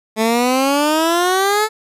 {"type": "exponential sweep", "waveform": "15% pulse", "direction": "up", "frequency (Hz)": [216.6, 440], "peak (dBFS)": -7, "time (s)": [0.16, 1.69], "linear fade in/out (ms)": 50, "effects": ["resampled to 32000 Hz"]}